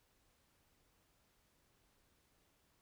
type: silence
effects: pink hiss -75 dBFS RMS until 2.81 s